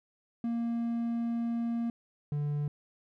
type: tone pair in turn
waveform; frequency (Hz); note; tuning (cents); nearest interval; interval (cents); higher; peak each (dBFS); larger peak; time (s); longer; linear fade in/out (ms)
triangle; 233.3 / 146.5; A#3 / D3; +2 / -4; minor sixth; 806; first; -27; neither; 0.44-1.9 / 2.32-2.68; first; 2
effects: none